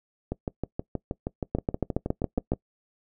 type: two click trains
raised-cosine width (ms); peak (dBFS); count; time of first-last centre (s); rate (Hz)
2; -11 / -15; 8 / 15; 1.55-2.52 / 0.32-2.535; 7.22 / 6.32
effects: noise-tail reverb RT60 0.1 s tail -22 dB re dry